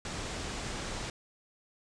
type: low-pass noise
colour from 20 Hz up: pink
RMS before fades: -38 dBFS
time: 0.05-1.1 s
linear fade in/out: 2 ms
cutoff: 8600 Hz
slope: 48 dB/octave
effects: none